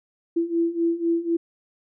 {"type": "beating tone pair", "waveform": "sine", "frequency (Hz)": [333.3, 337.3], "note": ["E4", "E4"], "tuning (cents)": [19, 40], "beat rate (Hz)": 4, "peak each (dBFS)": [-25, -22], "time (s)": [0.36, 1.37], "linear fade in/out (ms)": 10, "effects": []}